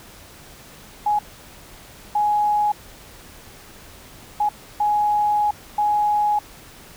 sine tone bursts at uneven times, 835 Hz, G#5, 9 cents sharp, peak -16 dBFS, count 5, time 1.06-1.19 / 2.15-2.72 / 4.4-4.49 / 4.8-5.51 / 5.78-6.39 s, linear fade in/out 5 ms, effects pink hiss -44 dBFS RMS until 6.96 s

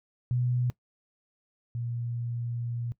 sine tone pair in turn, 123.47 / 118.77 Hz, B2 / A#2, 0 / +33 cents, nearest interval minor second, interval 67 cents, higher first, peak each -24 / -30 dBFS, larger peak first, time 0.31-0.7 / 1.75-2.92 s, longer second, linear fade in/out 0 ms, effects noise-tail reverb RT60 0.1 s tail -20 dB re dry

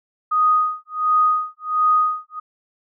sine tone with tremolo, 1244.5 Hz, D#6, in tune, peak -12 dBFS, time 0.31-2.4 s, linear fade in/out 10 ms, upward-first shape sine, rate 1.4 Hz, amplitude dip 100%, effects none

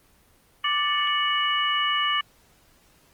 harmonic tone with a mistuned harmonic, 587 Hz, D5, 1 cent flat, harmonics 2 / 3 / 4 / 5, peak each -25 / -29 / -30 / -25 dBFS, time 0.64-2.21 s, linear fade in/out 5 ms, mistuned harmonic 4, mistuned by -92 cents, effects pink hiss -59 dBFS RMS until 3.13 s + Opus 24 kbps

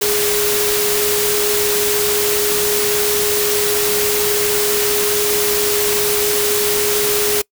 sine tone in noise, 415.3 Hz, G#4, in tune, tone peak -18 dBFS, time 0.01-7.42 s, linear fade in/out 10 ms, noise white, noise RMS -18 dBFS, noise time 0.01-7.42 s, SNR -3 dB, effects noise-tail reverb RT60 0.1 s tail -25 dB re dry

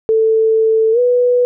sine tone with pitch glide, 443.2 to 491.8 Hz, A4 to B4, +13 to -7 cents, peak -9 dBFS, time 0.09-1.45 s, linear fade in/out 0 ms, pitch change +180 cents, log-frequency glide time 0.92-0.99 s, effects none

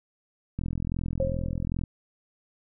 click train, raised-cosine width 5 ms, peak -18 dBFS, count 54, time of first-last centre 0.59-1.837 s, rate 42.5 Hz
sine tone with exponential decay, 536 Hz, C5, 42 cents sharp, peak -22 dBFS, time 1.2-1.65 s, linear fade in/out 2 ms, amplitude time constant 96 ms
effects none

